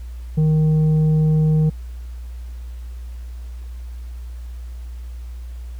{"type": "tone with tanh clipping", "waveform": "sine", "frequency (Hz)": 155.56, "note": "D#3", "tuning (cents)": 0, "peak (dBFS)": -14, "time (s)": [0.37, 1.7], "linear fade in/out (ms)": 10, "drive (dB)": 5, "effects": ["added 60 Hz sine -29 dBFS peak until 5.79 s", "pink hiss -53 dBFS RMS until 5.79 s"]}